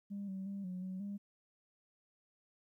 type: tone with pitch steps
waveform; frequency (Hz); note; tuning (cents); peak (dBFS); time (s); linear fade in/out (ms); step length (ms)
sine; 200.8 / 191 / 198.1 / 182.5 / 186.8 / 201.3; G3 / G3 / G3 / F#3 / F#3 / G3; +42 / -45 / +18 / -24 / +17 / +46; -38; 0.1-1.18; 20; 180
effects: tanh soft clip ceiling -36 dBFS + 13-bit

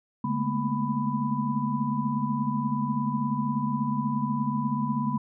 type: tone cluster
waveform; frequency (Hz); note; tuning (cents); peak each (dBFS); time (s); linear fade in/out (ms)
sine; 143.3 / 210.6 / 222.6 / 239.1 / 994; D3 / G#3 / A3 / A#3 / B5; -42 / +24 / +20 / +44 / +11; -31; 0.24-5.18; 5
effects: none

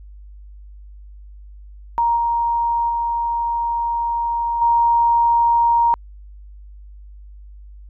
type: tone with level steps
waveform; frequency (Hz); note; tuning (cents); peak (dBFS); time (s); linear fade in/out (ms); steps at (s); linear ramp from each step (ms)
sine; 937; A#5; +9; -14 / -16 / -18 / -12; 1.98-5.94; 0; 2.16 / 2.89 / 4.61; 10
effects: added 50 Hz sine -37 dBFS peak until 7.89 s

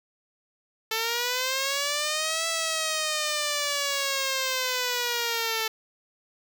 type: linear two-way sweep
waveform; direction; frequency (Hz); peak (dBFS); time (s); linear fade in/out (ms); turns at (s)
5% pulse; up then down; 440 to 660 to 440; -14; 0.91-5.68; 5; 2.47
effects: none

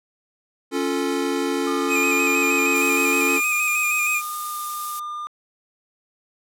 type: chord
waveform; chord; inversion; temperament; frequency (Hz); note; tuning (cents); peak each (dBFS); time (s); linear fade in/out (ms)
square; Db augmented; none; equal; 277.2 / 349.2 / 440; Db4 / F4 / A4; 0 / 0 / 0; -25 / -27 / -27; 0.71-3.41; 50
type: tone with pitch glide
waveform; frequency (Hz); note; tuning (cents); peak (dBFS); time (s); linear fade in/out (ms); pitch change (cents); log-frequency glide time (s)
triangle; 1215 to 1204.5; D#6 to D6; -42 to +43; -26; 1.67-5.27; 0; -15; 4.34-4.6
type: tone with vibrato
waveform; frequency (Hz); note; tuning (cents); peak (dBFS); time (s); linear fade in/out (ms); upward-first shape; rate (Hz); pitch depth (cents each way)
square; 2467; D#7; -15; -20; 1.88-4.22; 50; square; 6.4; 35
type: noise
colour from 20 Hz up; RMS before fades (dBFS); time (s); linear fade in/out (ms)
violet; -28; 2.75-5; 10
effects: low-pass 12000 Hz 12 dB/octave

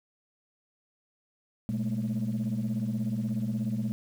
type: tone cluster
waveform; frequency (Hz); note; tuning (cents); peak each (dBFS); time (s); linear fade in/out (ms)
sine; 121.1 / 207.1 / 223.7; B2 / G#3 / A3; -34 / -5 / +29; -31 / -30 / -31; 1.69-3.92; 0
effects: tanh soft clip ceiling -23 dBFS + 9-bit

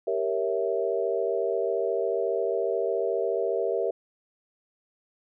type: chord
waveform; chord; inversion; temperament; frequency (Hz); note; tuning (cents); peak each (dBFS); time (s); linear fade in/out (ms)
sine; G diminished seventh; none; equal; 392 / 466.2 / 554.4 / 659.3; G4 / Bb4 / Db5 / Fb5; 0 / 0 / 0 / 0; -29 / -28 / -32 / -30; 0.07-3.91; 5
effects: none

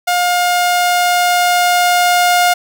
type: tone with level ramp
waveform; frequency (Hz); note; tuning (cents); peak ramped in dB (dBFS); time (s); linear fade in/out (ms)
sawtooth; 711; F5; +31; -8 to -5; 0.07-2.54; 10
effects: none

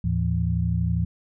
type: tone cluster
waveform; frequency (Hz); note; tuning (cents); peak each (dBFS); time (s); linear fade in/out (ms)
sine; 78.2 / 110.4 / 168.6; D#2 / A2 / E3; +9 / +6 / +39; -25; 0.04-1.05; 5
effects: none

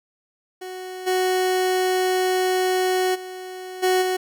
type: tone with level steps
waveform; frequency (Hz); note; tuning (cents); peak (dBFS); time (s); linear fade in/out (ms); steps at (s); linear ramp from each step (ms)
30% pulse; 370; F#4; 0; -29 / -16 / -30 / -14 / -18; 0.61-4.17; 10; 1.06 / 3.14 / 3.82 / 4.01; 20
effects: none

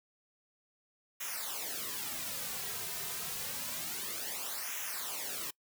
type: noise with flanger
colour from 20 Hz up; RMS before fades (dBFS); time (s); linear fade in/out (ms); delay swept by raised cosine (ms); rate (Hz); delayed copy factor
white; -39; 1.2-5.51; 10; 0.22 to 3.62; 0.28; -0.8
effects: noise-tail reverb RT60 0.1 s tail -24 dB re dry

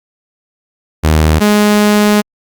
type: tone pair in turn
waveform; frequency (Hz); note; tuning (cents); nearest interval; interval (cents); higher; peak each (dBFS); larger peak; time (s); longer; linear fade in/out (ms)
sawtooth; 78 / 208.6; D#2 / G#3; +5 / +8; octave + perfect fourth; 1703; second; -3; neither; 1.03-1.4 / 1.4-2.22; second; 20
effects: Opus 48 kbps

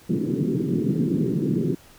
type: band-pass noise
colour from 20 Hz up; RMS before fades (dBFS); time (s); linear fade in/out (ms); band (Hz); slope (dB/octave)
pink; -23; 0.09-1.75; 10; 130 to 390; 48
effects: pink hiss -51 dBFS RMS until 1.98 s

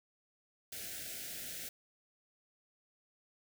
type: band-stop noise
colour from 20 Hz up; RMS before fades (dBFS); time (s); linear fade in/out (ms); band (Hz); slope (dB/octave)
white; -44; 0.72-1.69; 5; 750 to 1400; 96
effects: none

